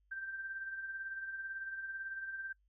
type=tone with tremolo; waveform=sine; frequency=1568 Hz; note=G6; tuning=in tune; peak=-38 dBFS; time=0.11-2.53 s; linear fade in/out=10 ms; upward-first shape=sine; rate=18 Hz; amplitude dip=45%; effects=noise-tail reverb RT60 0.1 s tail -22 dB re dry + added 50 Hz sine -70 dBFS peak until 2.68 s